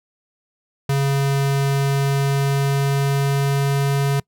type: tone with pitch glide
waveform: square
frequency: 138.59 to 139.47 Hz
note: C#3 to C#3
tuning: 0 to +11 cents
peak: -17 dBFS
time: 0.89-4.2 s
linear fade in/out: 5 ms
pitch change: +11 cents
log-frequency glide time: 1.67-3.91 s
effects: noise-tail reverb RT60 0.1 s tail -24 dB re dry